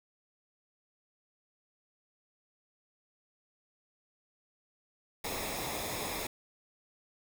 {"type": "noise with comb filter", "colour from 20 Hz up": "pink", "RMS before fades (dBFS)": -37, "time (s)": [5.24, 6.27], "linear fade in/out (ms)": 5, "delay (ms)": 0.67, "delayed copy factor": -0.6, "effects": []}